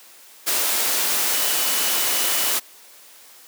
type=tone in noise; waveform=sine; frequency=2960 Hz; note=F#7; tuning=in tune; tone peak=-32 dBFS; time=1.32-2.54 s; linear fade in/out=20 ms; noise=white; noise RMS=-21 dBFS; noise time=0.46-2.6 s; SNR=-14 dB; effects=white hiss -47 dBFS RMS until 3.47 s + high-pass 300 Hz 12 dB/octave